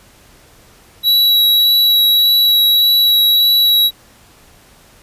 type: tone with vibrato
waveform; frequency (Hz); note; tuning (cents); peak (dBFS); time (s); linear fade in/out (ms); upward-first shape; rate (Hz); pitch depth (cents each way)
square; 3900; B7; -23; -9; 1.03-3.91; 50; sine; 1.7; 11
effects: pink hiss -46 dBFS RMS until 5.02 s + resampled to 32000 Hz